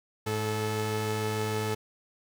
sawtooth tone pair together, 106.9 / 434.1 Hz, A2 / A4, -49 / -23 cents, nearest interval 2 octaves, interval 2426 cents, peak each -27 dBFS, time 0.26-1.75 s, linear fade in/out 10 ms, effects none

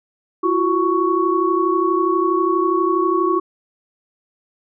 sine tone cluster, 337.8 / 370.1 / 1113 Hz, E4 / F#4 / C#6, +42 / 0 / +7 cents, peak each -19 dBFS, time 0.43-3.4 s, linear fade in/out 10 ms, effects none

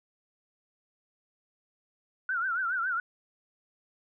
sine tone with vibrato, 1446 Hz, F#6, 40 cents flat, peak -27 dBFS, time 2.29-3 s, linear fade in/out 2 ms, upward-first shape triangle, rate 7.2 Hz, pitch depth 160 cents each way, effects none

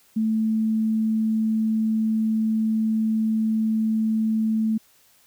sine tone, 220 Hz, A3, in tune, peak -19 dBFS, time 0.16-4.78 s, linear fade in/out 10 ms, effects white hiss -58 dBFS RMS until 5.26 s

